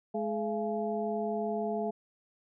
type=harmonic tone with a mistuned harmonic; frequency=211.8 Hz; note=G#3; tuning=34 cents sharp; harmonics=1 / 2 / 3 / 4; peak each=-35 / -34 / -34 / -42 dBFS; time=0.14-1.91 s; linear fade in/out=10 ms; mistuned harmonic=3; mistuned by=+120 cents; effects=none

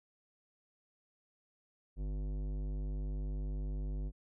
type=tone with tanh clipping; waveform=sine; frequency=50 Hz; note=G1; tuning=35 cents sharp; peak=-37 dBFS; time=1.96-4.12 s; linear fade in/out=50 ms; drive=16 dB; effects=none

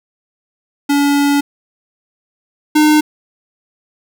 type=tone pair in turn; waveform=square; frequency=285 / 303.9 Hz; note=C#4 / D#4; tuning=+48 / -41 cents; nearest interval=minor second; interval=111 cents; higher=second; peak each=-11 / -8 dBFS; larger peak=second; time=0.89-1.41 / 2.75-3.01 s; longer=first; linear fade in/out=10 ms; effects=none

